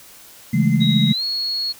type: chord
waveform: sine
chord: A major seventh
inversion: first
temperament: just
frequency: 137.5 / 165 / 206.2 / 220 Hz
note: C#3 / E3 / G#3 / A3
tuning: -14 / +2 / -12 / 0 cents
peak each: -19 dBFS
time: 0.53-1.13 s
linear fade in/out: 10 ms
type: tone with tremolo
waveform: triangle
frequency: 2066 Hz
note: C7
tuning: 22 cents flat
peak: -29 dBFS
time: 0.53-1.13 s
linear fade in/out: 5 ms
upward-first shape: triangle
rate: 11 Hz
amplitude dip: 70%
type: tone with pitch glide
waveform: sine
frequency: 3812 to 4329 Hz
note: A#7 to C#8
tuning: +38 to -42 cents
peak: -20 dBFS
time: 0.8-1.73 s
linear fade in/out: 20 ms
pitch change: +220 cents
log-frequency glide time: 1.11-1.23 s
effects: white hiss -44 dBFS RMS until 1.79 s